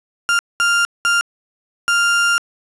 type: tone bursts at uneven times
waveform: 35% pulse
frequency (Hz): 1396.9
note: F6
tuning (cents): 0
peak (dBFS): -11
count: 4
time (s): 0.29-0.39 / 0.6-0.85 / 1.05-1.21 / 1.88-2.38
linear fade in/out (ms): 0
effects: resampled to 22050 Hz + 7-bit